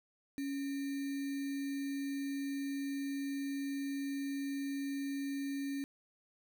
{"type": "tone with sample-and-hold", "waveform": "sine", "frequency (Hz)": 277.5, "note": "C#4", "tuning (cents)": 2, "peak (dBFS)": -35, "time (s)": [0.38, 5.84], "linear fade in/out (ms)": 0, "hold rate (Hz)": 2100, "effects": []}